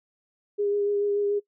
sine tone with vibrato, 407.9 Hz, G#4, 31 cents flat, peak -22 dBFS, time 0.58-1.4 s, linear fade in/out 20 ms, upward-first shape sine, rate 6.9 Hz, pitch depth 16 cents each way, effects noise-tail reverb RT60 0.1 s tail -21 dB re dry

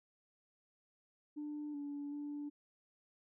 sine tone with pitch steps, 297 / 287.3 / 291.6 Hz, D4 / D4 / D4, +20 / -38 / -12 cents, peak -39 dBFS, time 1.36-2.5 s, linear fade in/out 20 ms, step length 380 ms, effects tanh soft clip ceiling -37 dBFS

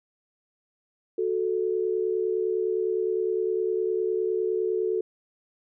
sine tone pair together, 368.8 / 438.6 Hz, F#4 / A4, -6 / -6 cents, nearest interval minor third, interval 300 cents, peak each -26 dBFS, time 1.18-5.01 s, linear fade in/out 5 ms, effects none

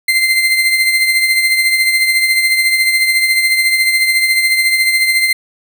35% pulse tone with tremolo, 2081 Hz, C7, 10 cents flat, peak -6 dBFS, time 0.08-5.33 s, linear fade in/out 5 ms, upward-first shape triangle, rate 14 Hz, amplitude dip 55%, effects none

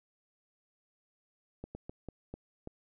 slowing click train, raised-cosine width 2 ms, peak -28 dBFS, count 6, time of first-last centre 1.64-2.674 s, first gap 110 ms, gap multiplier 1.32, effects none

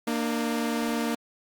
sawtooth tone pair together, 232.5 / 300.6 Hz, A#3 / D4, -4 / +40 cents, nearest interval major third, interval 444 cents, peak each -23 / -27 dBFS, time 0.07-1.15 s, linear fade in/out 5 ms, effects Opus 48 kbps

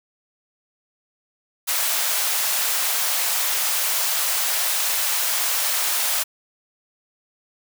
white high-pass noise, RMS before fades -22 dBFS, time 1.67-6.24 s, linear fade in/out 20 ms, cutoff 580 Hz, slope 24 dB/octave, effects none

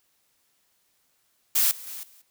blue noise with level steps, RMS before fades -21 / -41 / -37 / -54 dBFS, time 1.55-2.22 s, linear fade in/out 10 ms, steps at 1.71 / 1.87 / 2.03 s, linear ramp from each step 2 ms, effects white hiss -69 dBFS RMS until 2.3 s

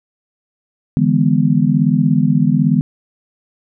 sine chord, E dominant seventh, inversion third, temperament just, 148.33 / 164.81 / 206 / 247.2 Hz, D3 / E3 / G#3 / B3, +18 / 0 / -14 / +2 cents, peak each -16 dBFS, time 0.97-2.81 s, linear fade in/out 0 ms, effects none

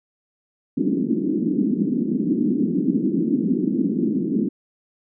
white band-pass noise, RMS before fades -21 dBFS, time 0.77-4.49 s, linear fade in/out 10 ms, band 180 to 330 Hz, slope 48 dB/octave, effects none

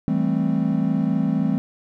triangle chord, A minor seventh, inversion second, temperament equal, 164.81 / 196 / 220 / 261.6 Hz, E3 / G3 / A3 / C4, 0 / 0 / 0 / 0 cents, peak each -22 dBFS, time 0.08-1.58 s, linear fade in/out 0 ms, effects none

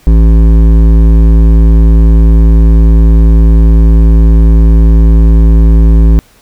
sine tone with hard clipping, 55 Hz, A1, in tune, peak -3 dBFS, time 0.07-6.19 s, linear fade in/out 0 ms, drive 12 dB, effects pink hiss -44 dBFS RMS until 6.41 s

